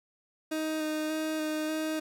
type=tone with vibrato; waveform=30% pulse; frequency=311.1 Hz; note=D#4; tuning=in tune; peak=-27 dBFS; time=0.51-2 s; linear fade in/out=10 ms; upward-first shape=square; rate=1.7 Hz; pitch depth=12 cents each way; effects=none